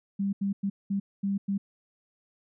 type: tone bursts at uneven times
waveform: sine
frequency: 198 Hz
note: G3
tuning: 18 cents sharp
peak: -25 dBFS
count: 6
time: 0.19-0.33 / 0.41-0.53 / 0.63-0.7 / 0.9-1 / 1.23-1.38 / 1.48-1.58 s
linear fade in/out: 10 ms
effects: none